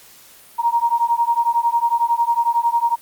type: beating tone pair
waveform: sine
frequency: 932.3 / 943.3 Hz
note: A#5 / A#5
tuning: 0 / +20 cents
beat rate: 11 Hz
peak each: -18 dBFS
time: 0.58-2.96 s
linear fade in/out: 20 ms
effects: white hiss -46 dBFS RMS until 3.01 s + Opus 48 kbps